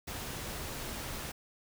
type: noise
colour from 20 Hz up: pink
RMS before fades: -40 dBFS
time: 0.07-1.32 s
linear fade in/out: 10 ms
effects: none